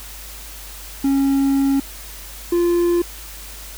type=tone pair in turn; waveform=triangle; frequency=274.3 / 346.7 Hz; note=C#4 / F4; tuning=-18 / -13 cents; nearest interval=major third; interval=405 cents; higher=second; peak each=-12 dBFS; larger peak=neither; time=1.04-1.8 / 2.52-3.02 s; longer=first; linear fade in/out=5 ms; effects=added 50 Hz sine -37 dBFS peak until 3.77 s + white hiss -37 dBFS RMS until 3.77 s